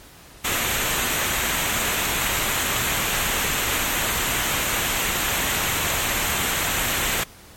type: noise with comb filter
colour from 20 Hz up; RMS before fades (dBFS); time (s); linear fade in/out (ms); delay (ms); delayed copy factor
pink; -23; 0.44-7.24; 10; 0.2; -0.55
effects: pink hiss -46 dBFS RMS until 7.56 s + MP3 64 kbps